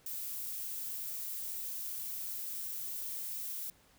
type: noise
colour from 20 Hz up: violet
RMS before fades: -40 dBFS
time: 0.06-3.7 s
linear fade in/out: 2 ms
effects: pink hiss -65 dBFS RMS until 3.98 s